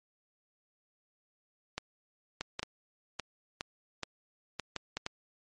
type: clicks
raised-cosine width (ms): 0.2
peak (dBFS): -17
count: 11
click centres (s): 1.78 / 2.41 / 2.594 / 2.63 / 3.197 / 3.609 / 4.033 / 4.597 / 4.763 / 4.97 / 5.064
effects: MP3 48 kbps